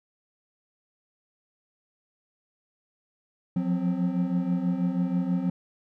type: tone cluster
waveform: triangle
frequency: 174.8 / 181 / 261.8 Hz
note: F3 / F#3 / C4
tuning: +2 / -38 / +1 cents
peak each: -28 / -24 / -28 dBFS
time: 3.56-5.5 s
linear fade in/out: 5 ms
effects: none